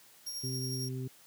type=tone with tremolo; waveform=sawtooth; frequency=5588 Hz; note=F8; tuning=in tune; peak=-33 dBFS; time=0.26-0.89 s; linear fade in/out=10 ms; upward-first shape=triangle; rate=11 Hz; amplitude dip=45%
type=harmonic tone; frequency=129.2 Hz; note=C3; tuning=21 cents flat; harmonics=1 / 2 / 3; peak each=-35 / -42 / -44 dBFS; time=0.43-1.08 s; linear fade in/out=10 ms
effects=white hiss -59 dBFS RMS until 1.26 s + high-pass 80 Hz 12 dB/octave